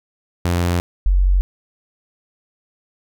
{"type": "tone pair in turn", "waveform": ["sawtooth", "sine"], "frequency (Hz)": [87.31, 46.16], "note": ["F2", "F#1"], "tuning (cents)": [0, -3], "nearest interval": "major seventh", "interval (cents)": 1103, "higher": "first", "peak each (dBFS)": [-12, -11], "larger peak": "second", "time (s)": [[0.45, 0.8], [1.06, 1.41]], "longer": "neither", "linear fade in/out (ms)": 0, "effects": []}